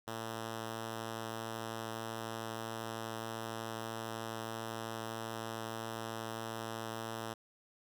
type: tone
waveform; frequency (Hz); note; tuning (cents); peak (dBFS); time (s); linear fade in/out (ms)
5% pulse; 112.7; A2; +42; -28; 0.07-7.34; 10
effects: none